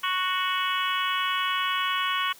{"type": "harmonic tone", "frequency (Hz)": 370, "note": "F#4", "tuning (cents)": 0, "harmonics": [3, 4, 5, 6, 7, 8, 9], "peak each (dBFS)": [-27, -32, -35, -34, -36, -31, -35], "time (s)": [0.03, 2.33], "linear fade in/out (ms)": 10, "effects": ["white hiss -51 dBFS RMS until 2.39 s"]}